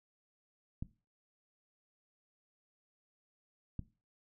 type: clicks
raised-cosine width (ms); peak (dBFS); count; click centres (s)
5; -26; 2; 0.825 / 3.793
effects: noise-tail reverb RT60 0.3 s tail -17 dB re dry